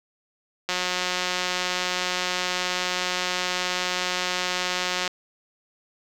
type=click train; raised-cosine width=0.2 ms; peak=-8 dBFS; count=795; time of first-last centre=0.69-5.077 s; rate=181 Hz; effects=high-pass 200 Hz 12 dB/octave + 7-bit